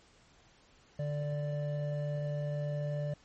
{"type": "tone pair together", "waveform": "triangle", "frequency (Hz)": [146.83, 587.3], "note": ["D3", "D5"], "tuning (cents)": [0, 0], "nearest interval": "2 octaves", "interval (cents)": 2400, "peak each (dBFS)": [-31, -36], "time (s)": [0.99, 3.14], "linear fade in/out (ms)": 5, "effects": ["pink hiss -63 dBFS RMS until 3.24 s", "MP3 32 kbps"]}